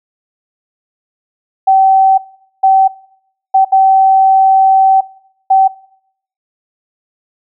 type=tone bursts at uneven times; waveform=sine; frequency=769 Hz; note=G5; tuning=33 cents flat; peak=-4 dBFS; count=5; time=1.67-2.18 / 2.63-2.88 / 3.54-3.65 / 3.72-5.01 / 5.5-5.68 s; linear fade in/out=10 ms; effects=noise-tail reverb RT60 0.7 s tail -22 dB re dry